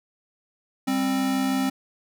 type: tone pair together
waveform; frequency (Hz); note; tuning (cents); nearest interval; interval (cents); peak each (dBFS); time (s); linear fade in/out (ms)
square; 197.78 / 264; G3 / C4; +16 / +16; perfect fourth; 500; -30 / -23; 0.87-1.7; 10
effects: none